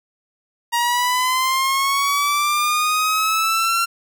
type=linear sweep; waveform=sawtooth; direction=up; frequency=941 to 1371 Hz; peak=-13 dBFS; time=0.72-3.86 s; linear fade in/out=20 ms; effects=none